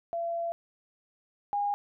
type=tone pair in turn; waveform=sine; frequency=678 / 815.2 Hz; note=E5 / G#5; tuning=+49 / -32 cents; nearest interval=minor third; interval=319 cents; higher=second; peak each=-29 / -26 dBFS; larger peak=second; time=0.13-0.52 / 1.53-1.74 s; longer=first; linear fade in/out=0 ms; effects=none